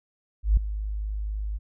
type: tone with ADSR envelope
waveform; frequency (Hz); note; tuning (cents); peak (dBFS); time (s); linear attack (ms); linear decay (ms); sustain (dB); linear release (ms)
sine; 51.91; G#1; 0; -13; 0.43-1.59; 140; 4; -14; 29
effects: none